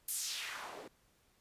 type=noise with band-pass filter sweep; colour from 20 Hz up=white; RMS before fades=-42 dBFS; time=0.08-0.88 s; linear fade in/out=5 ms; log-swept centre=12000 to 330 Hz; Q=1.6; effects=pink hiss -71 dBFS RMS until 1.4 s + resampled to 32000 Hz